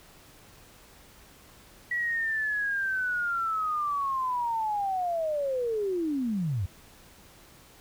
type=linear sweep; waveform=sine; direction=down; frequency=1943 to 82.41 Hz; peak=-26 dBFS; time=1.91-6.66 s; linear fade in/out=5 ms; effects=pink hiss -54 dBFS RMS until 7.8 s